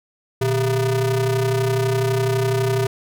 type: ring-modulated tone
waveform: square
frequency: 136.5 Hz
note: C#3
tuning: 26 cents flat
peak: -15 dBFS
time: 0.41-2.87 s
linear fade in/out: 5 ms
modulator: 257 Hz
effects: none